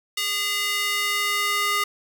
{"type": "tone with high-pass filter sweep", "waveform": "square", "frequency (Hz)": 408.6, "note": "G#4", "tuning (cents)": -28, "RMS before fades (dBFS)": -24, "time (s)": [0.17, 1.84], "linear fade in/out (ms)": 5, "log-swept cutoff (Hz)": [2700, 1400], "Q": 1.4, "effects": []}